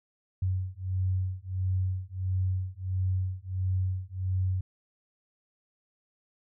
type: beating tone pair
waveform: sine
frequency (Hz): 92.5 / 94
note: F#2 / F#2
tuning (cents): 0 / +28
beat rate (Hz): 1.5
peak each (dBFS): -30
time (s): 0.42-4.61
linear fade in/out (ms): 5
effects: none